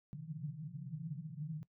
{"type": "band-pass noise", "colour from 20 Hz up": "white", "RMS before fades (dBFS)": -44, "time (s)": [0.13, 1.63], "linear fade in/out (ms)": 0, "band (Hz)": [130, 170], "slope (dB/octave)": 96, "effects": ["noise-tail reverb RT60 0.1 s tail -19 dB re dry"]}